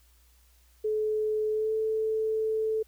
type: tone with pitch glide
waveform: sine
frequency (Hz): 430 to 438.3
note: A4 to A4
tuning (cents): -40 to -7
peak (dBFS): -25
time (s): 0.84-2.83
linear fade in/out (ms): 10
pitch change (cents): +33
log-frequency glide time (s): 1.52-1.72
effects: added 60 Hz sine -59 dBFS peak until 2.87 s + white hiss -65 dBFS RMS until 2.87 s